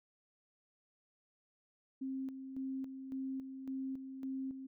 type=tone with tremolo; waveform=sine; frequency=265.6 Hz; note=C4; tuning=26 cents sharp; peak=-37 dBFS; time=2.01-4.67 s; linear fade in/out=10 ms; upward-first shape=square; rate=1.8 Hz; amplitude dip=55%; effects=none